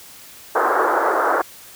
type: band-pass noise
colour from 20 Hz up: white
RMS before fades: -18 dBFS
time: 0.55-1.42 s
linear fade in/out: 5 ms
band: 330 to 1500 Hz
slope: 48 dB/octave
effects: white hiss -42 dBFS RMS until 1.75 s